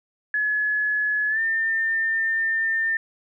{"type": "tone with pitch glide", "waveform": "sine", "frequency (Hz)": [1701, 1802.1], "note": ["G#6", "A6"], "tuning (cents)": [41, 41], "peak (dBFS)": -20, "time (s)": [0.34, 2.97], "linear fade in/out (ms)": 2, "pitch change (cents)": 100, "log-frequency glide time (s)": [1.29, 1.4], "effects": []}